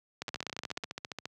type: two click trains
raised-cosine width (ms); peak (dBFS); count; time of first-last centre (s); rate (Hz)
0.2; -20 / -18; 15 / 11; 0.29-1.256 / 0.22-0.837; 14.5 / 16.2
effects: high-pass 100 Hz 12 dB/octave